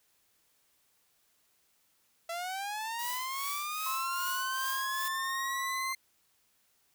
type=linear sweep; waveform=sawtooth; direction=up; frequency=665 to 2093 Hz; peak=-31 dBFS; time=2.29-5.95 s; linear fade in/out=5 ms
type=noise with tremolo; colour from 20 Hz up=blue; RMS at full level=-38 dBFS; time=2.99-5.08 s; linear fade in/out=0 ms; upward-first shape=triangle; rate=2.5 Hz; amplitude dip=75%
type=tone with pitch glide; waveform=sine; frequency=1056 to 1072 Hz; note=C6 to C6; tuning=+16 to +42 cents; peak=-34 dBFS; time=3.86-5.93 s; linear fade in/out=5 ms; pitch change=+26 cents; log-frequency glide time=4.91-5.19 s
effects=white hiss -71 dBFS RMS until 6.94 s